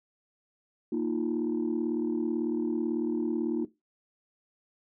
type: chord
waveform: sine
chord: Bb suspended fourth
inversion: none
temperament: equal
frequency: 233.1 / 311.1 / 349.2 Hz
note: Bb3 / Eb4 / F4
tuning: 0 / 0 / 0 cents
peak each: -30 dBFS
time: 0.92-3.65 s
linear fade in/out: 5 ms
effects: noise-tail reverb RT60 0.2 s tail -17 dB re dry + tanh soft clip ceiling -21 dBFS